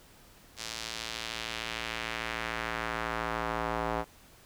square tone with band-pass filter sweep, 56.6 Hz, A1, 50 cents sharp, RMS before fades -35 dBFS, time 0.56-4.05 s, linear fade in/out 50 ms, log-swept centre 5300 to 840 Hz, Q 1.2, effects pink hiss -57 dBFS RMS until 4.45 s

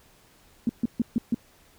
sine tone bursts, 233.1 Hz, A#3, in tune, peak -19 dBFS, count 5, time 0.67-1.345 s, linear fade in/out 2 ms, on 23 ms, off 140 ms, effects pink hiss -58 dBFS RMS until 1.78 s

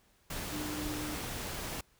sine tone in noise, 301.3 Hz, D4, 44 cents sharp, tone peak -38 dBFS, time 0.52-1.15 s, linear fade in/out 5 ms, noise pink, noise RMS -39 dBFS, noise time 0.3-1.81 s, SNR -2 dB, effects pink hiss -68 dBFS RMS until 1.99 s

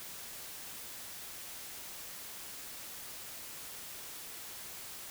silence, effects white hiss -46 dBFS RMS until 5.1 s

